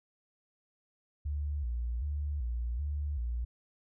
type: tone with vibrato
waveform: sine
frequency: 65.8 Hz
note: C2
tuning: 10 cents sharp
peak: -31 dBFS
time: 1.25-3.45 s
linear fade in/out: 10 ms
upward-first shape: square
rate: 1.3 Hz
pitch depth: 180 cents each way
effects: none